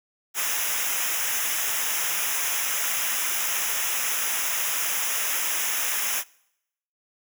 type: noise with comb filter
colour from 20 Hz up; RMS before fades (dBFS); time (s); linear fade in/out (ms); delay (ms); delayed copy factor
white; -26; 0.34-6.24; 50; 0.23; -0.9
effects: noise-tail reverb RT60 0.8 s tail -24 dB re dry